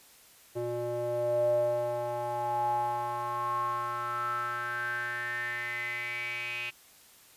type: tone with band-pass filter sweep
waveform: square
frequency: 120 Hz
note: B2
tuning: 49 cents flat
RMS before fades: -32 dBFS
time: 0.55-6.71 s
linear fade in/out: 20 ms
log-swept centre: 460 to 2600 Hz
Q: 8.9
effects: white hiss -57 dBFS RMS until 7.36 s + resampled to 32000 Hz